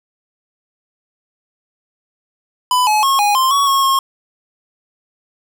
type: tone with pitch steps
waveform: square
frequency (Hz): 999 / 852 / 1087 / 824 / 1049 / 1121 / 1092 / 1079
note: B5 / G#5 / C#6 / G#5 / C6 / C#6 / C#6 / C#6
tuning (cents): +20 / +44 / -34 / -14 / +4 / +19 / -26 / -47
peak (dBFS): -12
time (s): 2.71-3.99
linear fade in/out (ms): 2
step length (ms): 160
effects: none